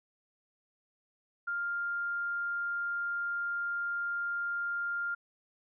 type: tone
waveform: sine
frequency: 1400 Hz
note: F6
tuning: 4 cents sharp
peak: -31 dBFS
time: 1.47-5.15 s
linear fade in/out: 10 ms
effects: none